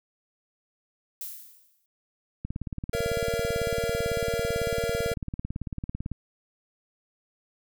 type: noise with exponential decay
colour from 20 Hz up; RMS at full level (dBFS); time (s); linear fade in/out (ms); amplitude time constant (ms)
violet; -34; 1.21-1.86; 2; 140
type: click train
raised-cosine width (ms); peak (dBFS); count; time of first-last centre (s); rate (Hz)
5; -20; 67; 2.45-6.117; 18
type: chord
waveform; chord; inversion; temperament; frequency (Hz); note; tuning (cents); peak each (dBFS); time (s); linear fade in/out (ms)
square; A# diminished; none; just; 466.2 / 559.4 / 671.3; A#4 / C#5 / E5; 0 / +16 / +31; -29 / -35 / -35; 2.93-5.14; 5
effects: none